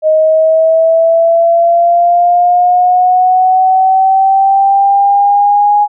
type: linear sweep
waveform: sine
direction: up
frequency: 622.3 to 830.6 Hz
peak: -5 dBFS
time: 0.02-5.88 s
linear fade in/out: 50 ms
effects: none